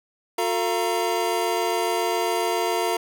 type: tone cluster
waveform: square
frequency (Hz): 359.3 / 446.6 / 688 / 938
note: F4 / A4 / F5 / A#5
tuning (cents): +49 / +26 / -26 / +11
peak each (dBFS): -28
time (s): 0.38-2.97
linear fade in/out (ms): 5
effects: none